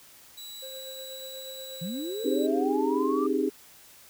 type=tone; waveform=sawtooth; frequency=3921 Hz; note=B7; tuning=13 cents flat; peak=-37 dBFS; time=0.37-2.47 s; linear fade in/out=10 ms
type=tone with tremolo; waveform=triangle; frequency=528 Hz; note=C5; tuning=16 cents sharp; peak=-38 dBFS; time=0.62-2.65 s; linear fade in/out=10 ms; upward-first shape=sine; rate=8.3 Hz; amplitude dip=40%
type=linear sweep; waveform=sine; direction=up; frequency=153.7 to 1202 Hz; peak=-31 dBFS; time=1.81-3.27 s; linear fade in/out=10 ms
type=chord; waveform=sine; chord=Ab major seventh; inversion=first; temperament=equal with one note detuned; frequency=266.8 / 311.1 / 392 / 415.3 Hz; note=C4 / Eb4 / G4 / Ab4; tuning=+34 / 0 / 0 / 0 cents; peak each=-29 dBFS; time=2.24-3.5 s; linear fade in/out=20 ms
effects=white hiss -53 dBFS RMS until 4.09 s